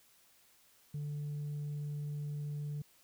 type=tone with tanh clipping; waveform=sine; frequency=146.83 Hz; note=D3; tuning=in tune; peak=-37 dBFS; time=0.94-2.82 s; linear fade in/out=5 ms; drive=1 dB; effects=white hiss -66 dBFS RMS until 3.03 s

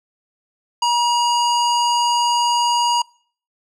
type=tone with low-pass filter; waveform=square; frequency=955 Hz; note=A#5; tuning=42 cents sharp; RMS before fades=-17 dBFS; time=0.82-3.02 s; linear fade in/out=5 ms; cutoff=6300 Hz; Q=1.7; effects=noise-tail reverb RT60 0.5 s tail -24 dB re dry

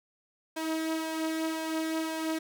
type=tone with flanger; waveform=sawtooth; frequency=320 Hz; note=D#4; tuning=49 cents sharp; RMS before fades=-32 dBFS; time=0.56-2.39 s; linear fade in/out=10 ms; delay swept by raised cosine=1.9 to 3.7 ms; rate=1.9 Hz; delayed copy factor=+0.5; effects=none

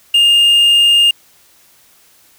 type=tone with quantisation; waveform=triangle; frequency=2822 Hz; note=F7; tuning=17 cents sharp; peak=-5 dBFS; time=0.14-1.11 s; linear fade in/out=5 ms; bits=5; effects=white hiss -49 dBFS RMS until 2.38 s

